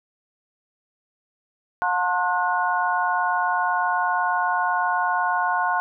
sine tone cluster, 717 / 897 / 1065 / 1458 Hz, F5 / A5 / C6 / F#6, +45 / +33 / +30 / -26 cents, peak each -25 dBFS, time 1.82-5.8 s, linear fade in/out 0 ms, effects none

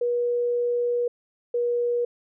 sine tone pair in turn, 482.2 / 480.2 Hz, B4 / B4, -41 / -49 cents, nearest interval unison, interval 8 cents, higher first, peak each -21 dBFS, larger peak neither, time 0.01-1.08 / 1.54-2.05 s, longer first, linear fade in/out 5 ms, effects none

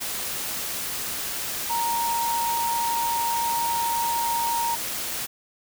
sine tone in noise, 932.3 Hz, A#5, in tune, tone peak -23 dBFS, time 1.69-4.76 s, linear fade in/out 20 ms, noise white, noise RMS -30 dBFS, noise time 0-5.27 s, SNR +4 dB, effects none

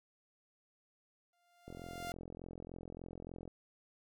sawtooth tone with exponential growth, 698.5 Hz, F5, in tune, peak -35 dBFS, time 1.33-2.12 s, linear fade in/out 2 ms, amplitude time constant 170 ms
click train, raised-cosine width 2 ms, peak -34 dBFS, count 79, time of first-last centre 1.68-3.477 s, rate 43.4 Hz
effects none

